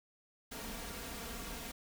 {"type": "noise with comb filter", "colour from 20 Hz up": "pink", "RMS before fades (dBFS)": -44, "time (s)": [0.51, 1.72], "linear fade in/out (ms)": 10, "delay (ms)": 4.3, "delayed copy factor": 0.6, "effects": []}